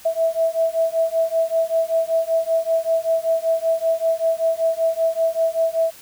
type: beating tone pair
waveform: sine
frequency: 653 / 658.2 Hz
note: E5 / E5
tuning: -17 / -3 cents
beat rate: 5.2 Hz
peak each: -20 dBFS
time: 0.05-5.91 s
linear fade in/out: 10 ms
effects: white hiss -44 dBFS RMS until 6.01 s

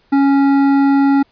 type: tone with hard clipping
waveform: sine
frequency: 277.2 Hz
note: C#4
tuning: in tune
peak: -11 dBFS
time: 0.12-1.23 s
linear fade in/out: 10 ms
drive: 11 dB
effects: pink hiss -56 dBFS RMS until 1.31 s + resampled to 11025 Hz

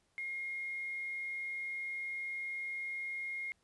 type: tone with quantisation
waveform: sine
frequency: 2140 Hz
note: C7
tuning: 38 cents sharp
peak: -37 dBFS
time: 0.18-3.52 s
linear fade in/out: 0 ms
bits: 10
effects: pink hiss -75 dBFS RMS until 3.63 s + resampled to 24000 Hz

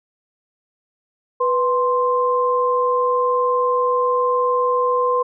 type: tone pair together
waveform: sine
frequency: 493.9 / 1046.5 Hz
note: B4 / C6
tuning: 0 / 0 cents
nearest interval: octave + minor second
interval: 1300 cents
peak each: -18 dBFS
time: 1.4-5.23 s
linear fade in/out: 10 ms
effects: none

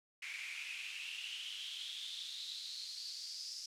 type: noise with high-pass filter sweep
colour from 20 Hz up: pink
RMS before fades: -45 dBFS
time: 0.22-3.66 s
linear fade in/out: 5 ms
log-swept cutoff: 2200 to 5200 Hz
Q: 7.8
effects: low-pass 8000 Hz 12 dB/octave

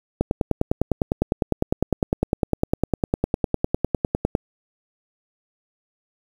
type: click train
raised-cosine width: 2 ms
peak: -5 dBFS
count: 42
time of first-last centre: 0.21-4.351 s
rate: 9.9 Hz
effects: 7-bit

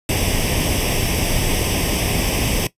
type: noise with comb filter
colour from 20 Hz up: pink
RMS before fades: -19 dBFS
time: 0.09-2.67 s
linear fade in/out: 2 ms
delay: 0.36 ms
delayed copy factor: +0.75
effects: noise-tail reverb RT60 0.1 s tail -17 dB re dry + resampled to 32000 Hz

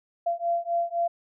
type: beating tone pair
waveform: sine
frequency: 683 / 686.9 Hz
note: F5 / F5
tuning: -39 / -29 cents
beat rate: 3.9 Hz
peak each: -27 dBFS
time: 0.26-1.08 s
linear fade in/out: 10 ms
effects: none

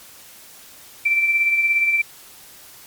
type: tone with tremolo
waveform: sine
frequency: 2341 Hz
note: D7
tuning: 6 cents flat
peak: -13 dBFS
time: 1.05-2.02 s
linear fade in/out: 10 ms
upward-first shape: sine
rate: 17 Hz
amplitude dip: 45%
effects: white hiss -44 dBFS RMS until 2.86 s + MP3 96 kbps

